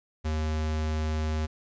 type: tone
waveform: square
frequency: 77.78 Hz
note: D#2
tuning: in tune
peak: -27 dBFS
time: 0.24-1.47 s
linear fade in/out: 20 ms
effects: resampled to 16000 Hz + 11-bit

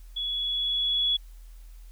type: tone with level ramp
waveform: sine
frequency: 3381 Hz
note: G#7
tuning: 30 cents sharp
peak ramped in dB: -28 to -21 dBFS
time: 0.16-1.17 s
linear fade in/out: 10 ms
effects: added 41 Hz sine -43 dBFS peak until 1.91 s + white hiss -62 dBFS RMS until 1.91 s

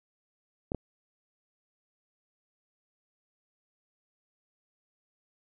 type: clicks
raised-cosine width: 2 ms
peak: -18 dBFS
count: 2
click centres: 0.719 / 0.747 s
effects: none

